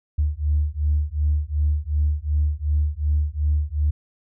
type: beating tone pair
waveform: sine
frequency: 73.42 / 76.12 Hz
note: D2 / D#2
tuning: 0 / -37 cents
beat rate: 2.7 Hz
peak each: -21 dBFS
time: 0.18-3.91 s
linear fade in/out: 10 ms
effects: tanh soft clip ceiling -11 dBFS